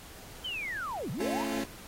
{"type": "linear two-way sweep", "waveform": "sine", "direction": "down then up", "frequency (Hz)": [3153, 108.8, 1010], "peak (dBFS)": -33, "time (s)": [0.44, 1.44], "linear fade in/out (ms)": 10, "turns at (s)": 1.11}
{"type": "chord", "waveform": "sawtooth", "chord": "A augmented", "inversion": "none", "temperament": "just", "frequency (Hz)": [220, 275, 343.8], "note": ["A3", "C#4", "E#4"], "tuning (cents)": [0, -14, -27], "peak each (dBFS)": [-32, -30, -33], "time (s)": [1.2, 1.64], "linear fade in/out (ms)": 5}
{"effects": ["pink hiss -49 dBFS RMS until 1.87 s", "AAC 48 kbps"]}